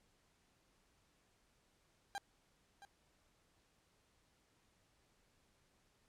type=tone with echo; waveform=30% pulse; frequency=798 Hz; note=G5; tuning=31 cents sharp; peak=-38 dBFS; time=2.15-2.18 s; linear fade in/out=0 ms; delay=670 ms; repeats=1; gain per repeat=-14 dB; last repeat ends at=2.85 s; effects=pink hiss -75 dBFS RMS until 6.08 s + low-pass 10000 Hz 12 dB/octave